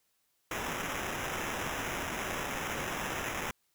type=noise with sample-and-hold; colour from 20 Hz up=white; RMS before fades=-36 dBFS; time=0.51-3.51 s; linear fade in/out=2 ms; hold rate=4410 Hz; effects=white hiss -75 dBFS RMS until 3.74 s